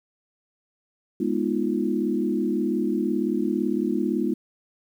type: chord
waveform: sine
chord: F half-diminished seventh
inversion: first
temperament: equal with one note detuned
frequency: 207.7 / 245.4 / 311.1 / 349.2 Hz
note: Ab3 / Cb4 / Eb4 / F4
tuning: 0 / -11 / 0 / 0 cents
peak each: -27 dBFS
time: 1.2-4.34 s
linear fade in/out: 5 ms
effects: 9-bit